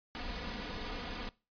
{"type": "noise with comb filter", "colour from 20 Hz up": "pink", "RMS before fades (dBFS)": -40, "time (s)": [0.15, 1.29], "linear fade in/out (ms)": 0, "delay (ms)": 4.1, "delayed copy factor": 0.65, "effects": ["noise-tail reverb RT60 0.3 s tail -21 dB re dry", "resampled to 11025 Hz"]}